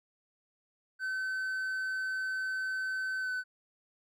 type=tone with pitch glide; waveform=triangle; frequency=1528 to 1508.7 Hz; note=G6 to F#6; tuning=-45 to +33 cents; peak=-30 dBFS; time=0.99-3.44 s; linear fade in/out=50 ms; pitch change=-22 cents; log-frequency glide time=3.2-3.3 s; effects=none